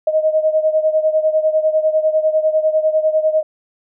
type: beating tone pair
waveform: sine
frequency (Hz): 622.3 / 632.3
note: D#5 / D#5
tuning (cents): 0 / +28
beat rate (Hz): 10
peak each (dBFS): -14 / -18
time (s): 0.07-3.43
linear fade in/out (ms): 5
effects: none